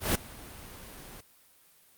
pink noise with ADSR envelope, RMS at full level -24 dBFS, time 0-1.21 s, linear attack 150 ms, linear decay 6 ms, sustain -22 dB, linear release 7 ms, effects white hiss -61 dBFS RMS until 1.97 s + Opus 32 kbps

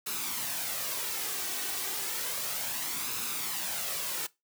white noise with flanger, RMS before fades -34 dBFS, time 0.06-4.27 s, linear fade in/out 10 ms, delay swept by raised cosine 0.77 to 2.67 ms, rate 0.32 Hz, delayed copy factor +0.5, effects noise-tail reverb RT60 0.2 s tail -20 dB re dry + high-pass 150 Hz 12 dB/octave

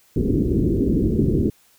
white low-pass noise, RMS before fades -19 dBFS, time 0.16-1.5 s, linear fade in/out 5 ms, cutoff 390 Hz, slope 48 dB/octave, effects white hiss -57 dBFS RMS until 1.78 s

